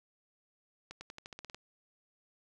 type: accelerating click train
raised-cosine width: 0.2 ms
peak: -28 dBFS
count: 10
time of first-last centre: 0.91-1.546 s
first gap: 100 ms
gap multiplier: 0.91
effects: none